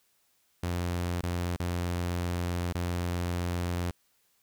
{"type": "tone with dropouts", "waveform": "sawtooth", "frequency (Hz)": 87.7, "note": "F2", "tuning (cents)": 8, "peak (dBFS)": -25, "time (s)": [0.63, 3.91], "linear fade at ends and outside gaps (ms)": 5, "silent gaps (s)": [[1.211, 1.232], [1.563, 1.598], [2.726, 2.748]], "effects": ["white hiss -70 dBFS RMS until 4.42 s"]}